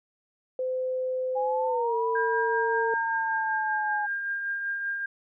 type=tone with pitch glide; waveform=sine; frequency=513 to 451.8 Hz; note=C5 to A4; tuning=-34 to +46 cents; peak=-26 dBFS; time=0.59-2.94 s; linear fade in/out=2 ms; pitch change=-220 cents; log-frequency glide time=1.67-1.95 s
type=linear two-way sweep; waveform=sine; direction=up then down; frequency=814 to 986 to 834 Hz; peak=-27 dBFS; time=1.35-4.07 s; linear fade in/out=20 ms; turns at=2.08 s
type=tone with tremolo; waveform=sine; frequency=1605 Hz; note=G6; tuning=40 cents sharp; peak=-26 dBFS; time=2.15-5.06 s; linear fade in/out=5 ms; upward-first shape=triangle; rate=5.2 Hz; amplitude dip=40%
effects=none